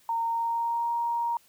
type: tone with pitch glide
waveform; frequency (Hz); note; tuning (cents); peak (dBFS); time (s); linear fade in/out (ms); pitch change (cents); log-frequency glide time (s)
sine; 920 to 938.2; A#5 to A#5; -23 to +11; -25; 0.09-1.37; 2; +34; 0.24-0.92
effects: white hiss -61 dBFS RMS until 1.48 s